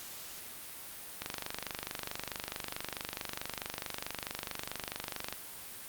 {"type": "click train", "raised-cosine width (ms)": 0.2, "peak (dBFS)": -18, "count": 102, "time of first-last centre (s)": [1.22, 5.326], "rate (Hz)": 24.6, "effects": ["white hiss -46 dBFS RMS until 5.88 s", "Opus 48 kbps"]}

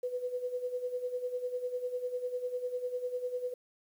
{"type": "tone with tremolo", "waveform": "sine", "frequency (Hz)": 497.2, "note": "B4", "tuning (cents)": 12, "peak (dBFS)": -30, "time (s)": [0.03, 3.54], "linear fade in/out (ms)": 5, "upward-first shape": "sine", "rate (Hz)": 10, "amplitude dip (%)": 70, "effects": ["10-bit"]}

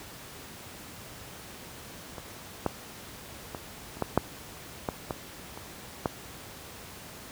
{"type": "clicks", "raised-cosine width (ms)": 1, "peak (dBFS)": [-24, -11, -21, -30, -12, -6, -14, -16, -25, -11], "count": 10, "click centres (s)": [2.182, 2.663, 3.548, 3.97, 4.023, 4.176, 4.888, 5.108, 5.575, 6.058], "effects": ["pink hiss -45 dBFS RMS until 7.31 s", "high-pass 60 Hz 12 dB/octave"]}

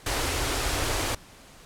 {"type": "band-stop noise", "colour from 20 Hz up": "pink", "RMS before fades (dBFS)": -27, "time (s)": [0.06, 1.15], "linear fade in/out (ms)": 5, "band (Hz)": [130, 260], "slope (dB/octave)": 48, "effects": ["pink hiss -50 dBFS RMS until 1.65 s", "low-pass 11000 Hz 12 dB/octave"]}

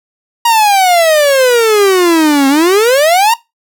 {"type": "exponential two-way sweep", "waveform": "45% pulse", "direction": "down then up", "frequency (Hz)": [951, 267.4, 951], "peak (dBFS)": -6, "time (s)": [0.45, 3.34], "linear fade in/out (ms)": 5, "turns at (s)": 2.48, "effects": ["noise-tail reverb RT60 0.2 s tail -19 dB re dry"]}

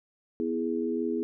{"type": "chord", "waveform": "sine", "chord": "E major", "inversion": "second", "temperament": "equal", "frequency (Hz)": [246.9, 329.6, 415.3], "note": ["B3", "E4", "G#4"], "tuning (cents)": [0, 0, 0], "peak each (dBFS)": -31, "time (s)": [0.4, 1.23], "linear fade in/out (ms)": 0, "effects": []}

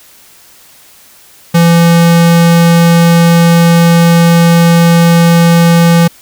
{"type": "tone", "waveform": "square", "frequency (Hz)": 169, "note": "E3", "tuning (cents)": 43, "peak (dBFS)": -4, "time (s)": [1.54, 6.08], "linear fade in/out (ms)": 10, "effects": ["white hiss -40 dBFS RMS until 6.21 s"]}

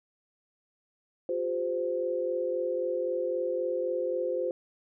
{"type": "tone cluster", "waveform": "sine", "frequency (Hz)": [356.4, 400.2, 517], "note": ["F4", "G4", "C5"], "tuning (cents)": [35, 36, -21], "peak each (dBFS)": [-33, -36, -29], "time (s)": [1.29, 4.51], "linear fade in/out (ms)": 2, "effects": []}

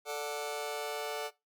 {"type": "chord", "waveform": "sawtooth", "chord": "D major", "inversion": "second", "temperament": "just", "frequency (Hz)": [440.5, 587.3, 734.2], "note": ["A4", "D5", "F#5"], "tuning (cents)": [2, 0, -14], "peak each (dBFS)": [-34, -36, -37], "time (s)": [0.05, 1.31], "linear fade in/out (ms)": 50, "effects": ["noise-tail reverb RT60 0.2 s tail -18 dB re dry"]}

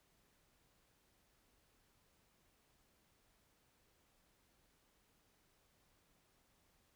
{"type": "silence", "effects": ["pink hiss -75 dBFS RMS until 6.95 s"]}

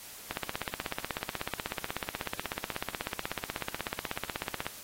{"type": "click train", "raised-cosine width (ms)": 0.3, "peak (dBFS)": -16, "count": 72, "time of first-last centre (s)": [0.31, 4.666], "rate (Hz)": 16.3, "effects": ["white hiss -47 dBFS RMS until 4.83 s", "AAC 48 kbps"]}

